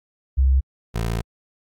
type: tone pair in turn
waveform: sine / 20% pulse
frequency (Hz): 66.2 / 56.7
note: C2 / A#1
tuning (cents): +21 / -47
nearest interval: minor third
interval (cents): 268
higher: first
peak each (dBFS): -13 / -17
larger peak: first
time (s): 0.37-0.61 / 0.94-1.22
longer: second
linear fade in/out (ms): 20
effects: AAC 64 kbps